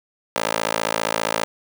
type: tone with high-pass filter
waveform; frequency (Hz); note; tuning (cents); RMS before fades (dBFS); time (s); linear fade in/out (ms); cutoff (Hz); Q
15% pulse; 55; A1; 0; -23; 0.36-1.44; 0; 580; 0.98
effects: none